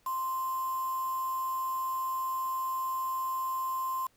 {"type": "tone with quantisation", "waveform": "sine", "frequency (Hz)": 1045, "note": "C6", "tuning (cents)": -2, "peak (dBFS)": -30, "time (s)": [0.06, 4.07], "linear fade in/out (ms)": 5, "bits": 7, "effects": ["pink hiss -68 dBFS RMS until 4.16 s"]}